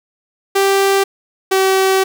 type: tone pair in turn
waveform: sawtooth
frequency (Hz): 392 / 382.4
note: G4 / G4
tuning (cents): 0 / -43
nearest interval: unison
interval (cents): 43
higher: first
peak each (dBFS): -7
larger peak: neither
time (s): 0.55-1.04 / 1.51-2.04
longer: second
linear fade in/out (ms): 10
effects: 8-bit

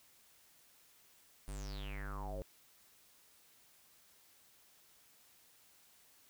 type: tone with low-pass filter sweep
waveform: square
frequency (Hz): 49.65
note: G1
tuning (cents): +23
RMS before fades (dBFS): -43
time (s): 1.48-2.42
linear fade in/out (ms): 0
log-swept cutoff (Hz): 9900 to 490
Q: 9.8
effects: white hiss -66 dBFS RMS until 6.29 s

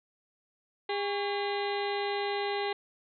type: harmonic tone with a mistuned harmonic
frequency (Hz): 405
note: G#4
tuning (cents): -43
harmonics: 1 / 2 / 3 / 4 / 5 / 6 / 7 / 8 / 9 / 10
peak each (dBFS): -32 / -34 / -43 / -44 / -39 / -46 / -45 / -46 / -46 / -44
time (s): 0.89-2.73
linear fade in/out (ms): 5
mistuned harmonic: 3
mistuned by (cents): -140
effects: none

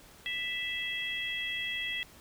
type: harmonic tone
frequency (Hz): 659.3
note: E5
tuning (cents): 0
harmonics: 3 / 4 / 5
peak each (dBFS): -36 / -38 / -36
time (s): 0.26-2.03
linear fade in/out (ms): 0
effects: pink hiss -55 dBFS RMS until 2.2 s

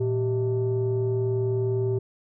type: tone pair together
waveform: sine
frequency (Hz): 115.09 / 387.1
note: A#2 / G4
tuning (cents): -22 / -22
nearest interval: octave + major sixth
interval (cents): 2100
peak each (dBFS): -23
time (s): 0-1.99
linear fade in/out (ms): 10
effects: tanh soft clip ceiling -18 dBFS

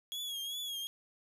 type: tone with vibrato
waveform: 40% pulse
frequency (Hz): 3322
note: G#7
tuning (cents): 0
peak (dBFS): -36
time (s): 0.12-0.87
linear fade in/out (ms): 0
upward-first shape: triangle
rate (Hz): 2.6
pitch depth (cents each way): 78
effects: none

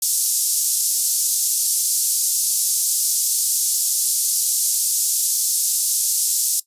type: band-pass noise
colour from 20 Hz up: white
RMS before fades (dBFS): -20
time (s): 0.02-6.6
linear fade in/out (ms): 5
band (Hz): 5400 to 12000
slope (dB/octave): 24
effects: noise-tail reverb RT60 0.1 s tail -18 dB re dry + resampled to 32000 Hz

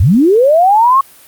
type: linear sweep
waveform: sine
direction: up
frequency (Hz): 68.9 to 1112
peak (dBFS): -5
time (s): 0-1.01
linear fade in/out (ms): 5
effects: white hiss -41 dBFS RMS until 1.27 s + Opus 48 kbps

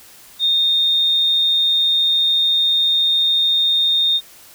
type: tone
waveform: sine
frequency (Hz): 3667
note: A#7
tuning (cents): -29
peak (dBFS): -13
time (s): 0.39-4.21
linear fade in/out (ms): 50
effects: white hiss -44 dBFS RMS until 4.54 s

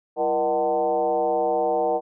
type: tone with frequency modulation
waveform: sine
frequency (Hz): 614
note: D#5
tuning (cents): -23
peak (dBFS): -19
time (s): 0.16-2.01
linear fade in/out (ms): 50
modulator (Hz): 139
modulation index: 1.6
effects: none

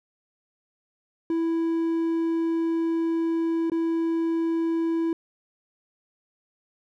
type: tone with dropouts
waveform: triangle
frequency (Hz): 330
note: E4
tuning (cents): +2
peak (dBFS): -20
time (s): 1.3-5.13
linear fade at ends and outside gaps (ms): 2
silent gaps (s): 3.699-3.718
effects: none

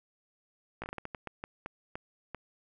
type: slowing click train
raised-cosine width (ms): 0.5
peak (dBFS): -23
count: 13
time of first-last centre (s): 0.82-2.347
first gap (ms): 17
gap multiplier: 1.33
effects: none

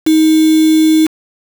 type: tone with quantisation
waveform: sine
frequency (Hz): 315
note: D#4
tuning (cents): +21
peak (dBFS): -6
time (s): 0.06-1.07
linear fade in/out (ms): 10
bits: 3
effects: none

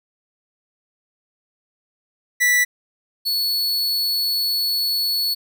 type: tone pair in turn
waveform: 45% pulse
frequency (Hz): 1965 / 4411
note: B6 / C#8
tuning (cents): -9 / -9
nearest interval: octave + major second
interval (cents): 1400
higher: second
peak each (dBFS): -14 / -18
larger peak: first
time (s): 2.4-2.65 / 3.25-5.35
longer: second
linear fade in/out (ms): 20
effects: none

